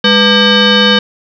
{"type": "tone with frequency modulation", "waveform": "sine", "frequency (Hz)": 1605, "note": "G6", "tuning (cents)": 40, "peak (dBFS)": -5, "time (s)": [0.04, 0.99], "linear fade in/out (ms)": 5, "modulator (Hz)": 700, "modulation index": 3.5, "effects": []}